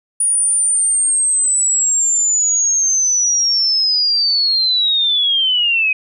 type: linear sweep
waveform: sine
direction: down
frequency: 9660 to 2500 Hz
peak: -12 dBFS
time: 0.2-5.93 s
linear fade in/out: 5 ms
effects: none